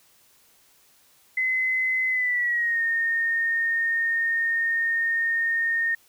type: tone with pitch glide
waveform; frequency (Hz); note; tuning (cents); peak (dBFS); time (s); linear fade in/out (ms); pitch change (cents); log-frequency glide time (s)
sine; 2039 to 1837.6; C7 to A#6; -45 to -25; -21; 1.37-5.95; 5; -180; 2.09-2.82
effects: white hiss -59 dBFS RMS until 6.08 s